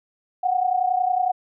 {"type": "tone pair together", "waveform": "sine", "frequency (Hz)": [728.1, 759], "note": ["F#5", "F#5"], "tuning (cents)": [-28, 44], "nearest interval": "minor second", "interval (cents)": 72, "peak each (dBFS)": [-20, -23], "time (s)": [0.43, 1.32], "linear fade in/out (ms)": 10, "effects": []}